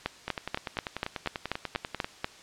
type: two click trains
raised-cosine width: 0.3 ms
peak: -12 / -16 dBFS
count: 10 / 19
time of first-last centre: 0.06-2.244 / 0.28-2.045 s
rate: 4.12 / 10.2 Hz
effects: white hiss -51 dBFS RMS until 2.42 s + low-pass 6000 Hz 12 dB/octave